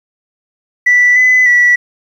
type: tone with pitch steps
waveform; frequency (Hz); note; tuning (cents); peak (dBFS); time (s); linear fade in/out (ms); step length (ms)
sine; 1969 / 2010 / 1950; B6 / B6 / B6; -6 / +30 / -23; -4; 0.86-1.76; 10; 300
effects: tanh soft clip ceiling -2 dBFS + 7-bit